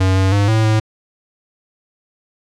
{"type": "tone with pitch steps", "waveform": "square", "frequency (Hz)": [94.3, 95.2, 101.2, 110.4, 109.1], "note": ["F#2", "F#2", "G#2", "A2", "A2"], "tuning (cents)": [33, 50, -44, 6, -14], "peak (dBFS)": -12, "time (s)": [0, 0.8], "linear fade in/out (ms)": 10, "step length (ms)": 160, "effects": ["low-pass 7000 Hz 12 dB/octave"]}